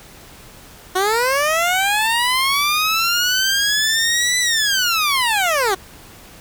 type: linear two-way sweep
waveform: 15% pulse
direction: up then down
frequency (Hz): 360.9 to 2000 to 360.9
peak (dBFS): -9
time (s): 0.95-5.75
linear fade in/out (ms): 10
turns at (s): 4.39
effects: pink hiss -42 dBFS RMS until 6.4 s